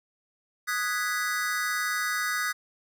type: chord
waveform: square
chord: G# minor seventh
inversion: second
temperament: equal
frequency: 1244.5 / 1480 / 1661.2 / 1975.5 Hz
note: D#6 / F#6 / G#6 / B6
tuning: 0 / 0 / 0 / 0 cents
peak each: -33 dBFS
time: 0.67-2.53 s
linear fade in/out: 20 ms
effects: none